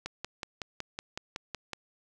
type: click train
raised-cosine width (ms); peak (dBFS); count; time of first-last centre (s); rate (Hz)
0.2; -18; 10; 0.06-1.733; 5.38
effects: none